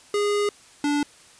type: tone pair in turn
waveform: square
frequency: 411.3 / 290.8 Hz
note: G#4 / D4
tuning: -17 / -17 cents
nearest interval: tritone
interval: 600 cents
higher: first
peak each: -21 dBFS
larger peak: neither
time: 0.14-0.49 / 0.84-1.03 s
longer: first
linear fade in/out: 2 ms
effects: white hiss -51 dBFS RMS until 1.39 s + resampled to 22050 Hz